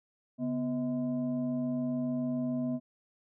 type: tone with frequency modulation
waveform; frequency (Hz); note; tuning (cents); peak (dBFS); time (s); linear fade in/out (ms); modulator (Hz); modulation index
sine; 248; B3; +7; -29; 0.38-2.8; 50; 389; 0.6
effects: none